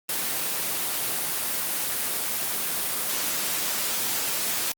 white high-pass noise, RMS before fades -27 dBFS, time 0.09-4.72 s, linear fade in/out 2 ms, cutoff 130 Hz, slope 12 dB/octave, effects Opus 24 kbps

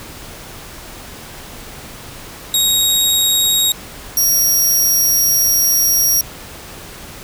20% pulse tone pair in turn, 3778 / 5661 Hz, A#7 / F8, +22 / +23 cents, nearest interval perfect fifth, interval 701 cents, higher second, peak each -6 dBFS, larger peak neither, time 2.54-3.72 / 4.17-6.21 s, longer second, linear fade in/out 2 ms, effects pink hiss -34 dBFS RMS until 7.23 s

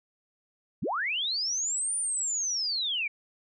sine linear two-way sweep, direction up then down, 90.6 to 9370 to 2232 Hz, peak -27 dBFS, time 0.82-3.08 s, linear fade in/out 10 ms, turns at 1.96 s, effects none

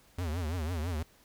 square tone with vibrato, 82.8 Hz, E2, 8 cents sharp, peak -32 dBFS, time 0.18-1.03 s, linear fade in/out 5 ms, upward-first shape triangle, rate 6 Hz, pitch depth 210 cents each way, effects pink hiss -62 dBFS RMS until 1.24 s

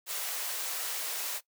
white high-pass noise, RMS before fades -35 dBFS, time 0.06-1.41 s, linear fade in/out 50 ms, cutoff 460 Hz, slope 24 dB/octave, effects noise-tail reverb RT60 0.1 s tail -19 dB re dry

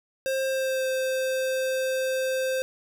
square tone with pitch glide, 531 to 522.2 Hz, C5 to C5, +25 to -3 cents, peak -25 dBFS, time 0.26-2.62 s, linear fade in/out 0 ms, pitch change -28 cents, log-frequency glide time 0.46-0.88 s, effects none

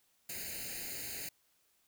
white noise with comb filter, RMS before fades -42 dBFS, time 0.29-1.29 s, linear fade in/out 5 ms, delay 0.44 ms, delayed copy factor +1, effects white hiss -73 dBFS RMS until 1.87 s

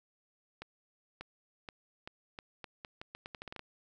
accelerating click train, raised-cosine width 0.3 ms, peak -27 dBFS, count 16, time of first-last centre 0.62-3.594 s, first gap 590 ms, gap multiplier 0.81, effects none

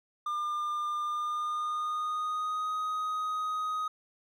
triangle tone with pitch glide, 1202 to 1253 Hz, D6 to D#6, +40 to +12 cents, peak -28 dBFS, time 0.26-3.88 s, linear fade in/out 5 ms, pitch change +72 cents, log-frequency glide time 1.03-2.72 s, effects none

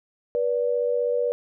sine tone pair together, 485.9 / 581.7 Hz, B4 / D5, -28 / -17 cents, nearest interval minor third, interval 311 cents, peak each -22 / -26 dBFS, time 0.35-1.32 s, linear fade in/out 0 ms, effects none

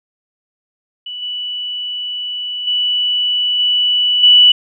sine tone with level steps, 2960 Hz, F#7, in tune, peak -24 / -20 / -13 / -11 / -4 dBFS, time 1.06-4.52 s, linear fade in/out 5 ms, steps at 1.22 / 2.67 / 3.59 / 4.23 s, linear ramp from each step 5 ms, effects none

